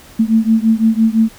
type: beating tone pair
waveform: sine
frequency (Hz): 220.6 / 226.5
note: A3 / A#3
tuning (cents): +5 / -50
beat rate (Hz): 5.9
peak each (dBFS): -12 / -13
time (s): 0.19-1.29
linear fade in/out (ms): 10
effects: pink hiss -41 dBFS RMS until 1.38 s